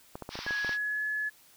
clicks, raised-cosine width 1 ms, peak -24 dBFS, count 9, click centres 0.155 / 0.223 / 0.291 / 0.355 / 0.39 / 0.465 / 0.508 / 0.647 / 0.693 s
white band-pass noise, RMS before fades -42 dBFS, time 0.29-0.78 s, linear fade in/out 50 ms, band 820 to 5700 Hz, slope 96 dB/octave
sine tone with pitch glide, 1670 to 1708 Hz, G#6 to G#6, +9 to +48 cents, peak -29 dBFS, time 0.46-1.3 s, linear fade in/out 20 ms, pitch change +39 cents, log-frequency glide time 0.57-1.04 s
effects white hiss -59 dBFS RMS until 1.56 s

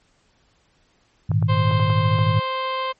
sine chord, Ab suspended second, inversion none, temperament just, 103.83 / 116.8 / 155.74 Hz, Ab2 / Bb2 / Eb3, 0 / +4 / +2 cents, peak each -19 / -22 / -21 dBFS, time 1.29-2.4 s, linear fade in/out 10 ms
clicks, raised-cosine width 1 ms, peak -18 dBFS, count 6, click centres 1.316 / 1.426 / 1.713 / 1.797 / 1.9 / 2.187 s
harmonic tone, 523.3 Hz, C5, in tune, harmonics 1 / 2 / 3 / 4 / 5 / 6 / 7 / 8 / 9, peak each -28 / -24 / -39 / -34 / -38 / -34 / -43 / -43 / -47 dBFS, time 1.48-2.93 s, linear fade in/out 20 ms
effects pink hiss -62 dBFS RMS until 2.99 s + MP3 32 kbps

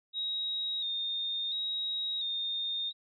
sine tone with vibrato, 3729 Hz, A#7, in tune, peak -31 dBFS, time 0.13-2.93 s, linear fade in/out 50 ms, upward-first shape square, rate 0.72 Hz, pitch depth 35 cents each way, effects none

